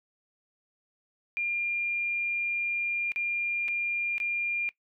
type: tone with dropouts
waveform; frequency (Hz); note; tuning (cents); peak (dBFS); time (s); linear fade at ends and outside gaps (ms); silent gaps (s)
sine; 2400; D7; +37; -27; 1.37-4.69; 0; 3.119-3.16 / 3.681-3.685 / 4.181-4.201
effects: noise-tail reverb RT60 0.1 s tail -19 dB re dry